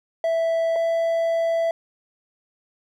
triangle tone pair in turn, 659.3 / 663.5 Hz, E5 / E5, 0 / +11 cents, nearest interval unison, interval 11 cents, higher second, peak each -17 / -17 dBFS, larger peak neither, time 0.24-0.76 / 0.76-1.71 s, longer second, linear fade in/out 2 ms, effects none

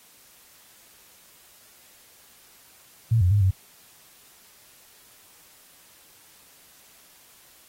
sine tone with pitch steps, 113.8 / 89.7 / 102.6 / 94.5 Hz, A#2 / F2 / G#2 / F#2, -41 / +47 / -21 / +37 cents, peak -16 dBFS, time 3.11-3.51 s, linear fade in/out 10 ms, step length 100 ms, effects white hiss -54 dBFS RMS until 7.68 s + AAC 48 kbps

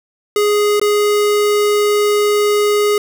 square tone with dropouts, 415.3 Hz, G#4, in tune, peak -12 dBFS, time 0.36-2.98 s, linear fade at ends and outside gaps 2 ms, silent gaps 0.797-0.814 s, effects none

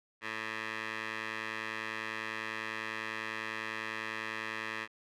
15% pulse tone with band-pass filter, 110 Hz, A2, in tune, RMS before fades -39 dBFS, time 0.21-4.88 s, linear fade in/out 50 ms, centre 2000 Hz, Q 2, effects none

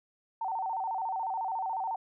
sine tone with vibrato, 831 Hz, G#5, 1 cent sharp, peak -30 dBFS, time 0.41-1.96 s, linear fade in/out 5 ms, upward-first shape square, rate 14 Hz, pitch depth 150 cents each way, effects none

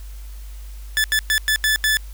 sawtooth tone bursts at uneven times, 1738 Hz, A6, 22 cents flat, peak -12 dBFS, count 6, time 0.97-1.04 / 1.12-1.19 / 1.3-1.38 / 1.48-1.56 / 1.64-1.76 / 1.84-1.97 s, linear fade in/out 0 ms, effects added 50 Hz sine -32 dBFS peak until 2.13 s + white hiss -49 dBFS RMS until 2.13 s

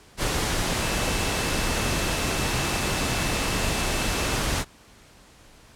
sine tone in noise, 2637 Hz, E7, in tune, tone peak -36 dBFS, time 0.79-4.39 s, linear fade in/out 50 ms, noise pink, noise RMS -25 dBFS, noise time 0.17-4.65 s, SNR -14 dB, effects pink hiss -52 dBFS RMS until 5.75 s + low-pass 10000 Hz 12 dB/octave

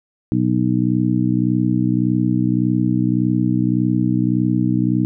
harmonic tone, 61.74 Hz, B1, in tune, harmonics 2 / 3 / 4 / 5, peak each -20 / -20 / -20 / -20 dBFS, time 0.32-5.05 s, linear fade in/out 0 ms, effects none

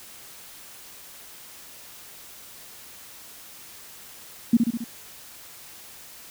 sine tone with echo, 233.1 Hz, A#3, in tune, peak -12 dBFS, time 4.53-4.57 s, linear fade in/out 5 ms, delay 68 ms, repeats 4, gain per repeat -4 dB, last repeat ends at 4.842 s, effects white hiss -45 dBFS RMS until 6.3 s

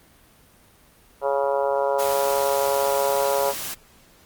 harmonic tone, 139.1 Hz, C#3, 6 cents sharp, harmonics 3 / 4 / 5 / 6 / 7 / 8 / 9 / 10, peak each -27 / -22 / -29 / -30 / -27 / -39 / -38 / -37 dBFS, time 1.21-3.54 s, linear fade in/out 50 ms
white noise, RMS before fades -31 dBFS, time 1.98-3.75 s, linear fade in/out 20 ms
effects pink hiss -54 dBFS RMS until 4.25 s + Opus 32 kbps

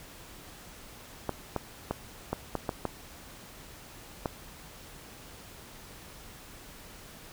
clicks, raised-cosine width 1 ms, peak -15 dBFS, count 8, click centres 1.293 / 1.563 / 1.91 / 2.33 / 2.553 / 2.692 / 2.853 / 4.258 s, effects pink hiss -49 dBFS RMS until 7.32 s

